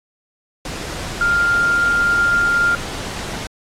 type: tone in noise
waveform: sine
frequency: 1400 Hz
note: F6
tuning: 4 cents sharp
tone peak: -13 dBFS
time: 1.21-2.75 s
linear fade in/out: 2 ms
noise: pink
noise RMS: -28 dBFS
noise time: 0.65-3.47 s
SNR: +12 dB
effects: low-pass 8000 Hz 12 dB/octave + AAC 48 kbps